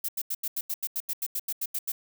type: noise bursts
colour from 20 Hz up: violet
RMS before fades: -30 dBFS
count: 15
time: 0.04-1.92 s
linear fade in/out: 5 ms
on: 46 ms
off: 85 ms
effects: none